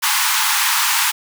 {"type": "high-pass noise", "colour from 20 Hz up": "pink", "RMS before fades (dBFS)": -17, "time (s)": [0.02, 1.12], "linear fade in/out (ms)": 20, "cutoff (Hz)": 840, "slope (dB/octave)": 96, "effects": []}